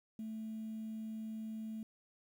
sine tone, 220 Hz, A3, in tune, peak -39 dBFS, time 0.19-1.83 s, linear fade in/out 2 ms, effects tanh soft clip ceiling -37 dBFS + 11-bit

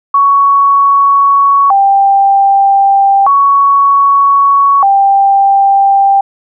sine tone with vibrato, 939 Hz, A#5, 12 cents sharp, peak -4 dBFS, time 0.14-6.21 s, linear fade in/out 5 ms, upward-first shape square, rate 0.32 Hz, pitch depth 300 cents each way, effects none

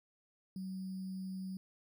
sine tone with sample-and-hold, 188.5 Hz, F#3, 32 cents sharp, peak -39 dBFS, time 0.56-1.57 s, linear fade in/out 2 ms, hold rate 4900 Hz, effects none

